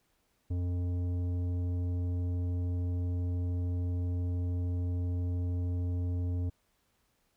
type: tone with tanh clipping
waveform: sine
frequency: 88.7 Hz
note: F2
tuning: 27 cents sharp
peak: -31 dBFS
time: 0.5-6.5 s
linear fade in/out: 10 ms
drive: 11 dB
effects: pink hiss -74 dBFS RMS until 7.36 s